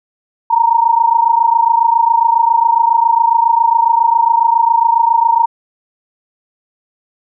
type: tone pair together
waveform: sine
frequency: 914 / 941.3 Hz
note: A#5 / A#5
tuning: -34 / +17 cents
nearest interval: minor second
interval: 51 cents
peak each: -11 dBFS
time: 0.5-5.46 s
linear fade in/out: 10 ms
effects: none